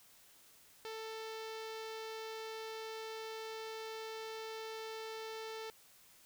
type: tone with low-pass filter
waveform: sawtooth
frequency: 442.9 Hz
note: A4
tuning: 11 cents sharp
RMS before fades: -45 dBFS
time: 0.85-5.7 s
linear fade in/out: 0 ms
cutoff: 4800 Hz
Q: 1.7
effects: white hiss -63 dBFS RMS until 6.25 s